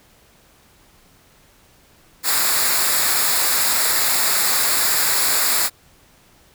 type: noise with comb filter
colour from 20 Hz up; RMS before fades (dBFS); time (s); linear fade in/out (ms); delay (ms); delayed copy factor
white; -18; 2.23-5.7; 50; 0.33; -0.65
effects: pink hiss -53 dBFS RMS until 6.54 s